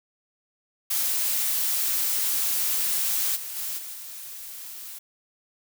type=noise with level steps; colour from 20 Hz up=blue; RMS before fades=-25 / -35 / -31 / -37 / -39 dBFS; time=0.9-4.99 s; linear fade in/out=10 ms; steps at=3.35 / 3.55 / 3.77 / 3.93 s; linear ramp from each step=20 ms; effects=none